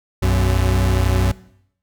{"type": "tone pair together", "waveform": "40% pulse", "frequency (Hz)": [61.74, 93.68], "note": ["B1", "F#2"], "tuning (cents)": [0, 22], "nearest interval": "perfect fifth", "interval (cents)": 722, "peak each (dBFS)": [-17, -16], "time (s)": [0.22, 1.32], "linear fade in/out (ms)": 10, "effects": ["noise-tail reverb RT60 0.7 s tail -19 dB re dry"]}